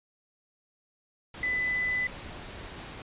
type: tone in noise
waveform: sine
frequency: 2000 Hz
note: B6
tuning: 21 cents sharp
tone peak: -26 dBFS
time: 1.43-2.07 s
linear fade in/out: 2 ms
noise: pink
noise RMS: -42 dBFS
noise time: 1.34-3.02 s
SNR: +13 dB
effects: resampled to 8000 Hz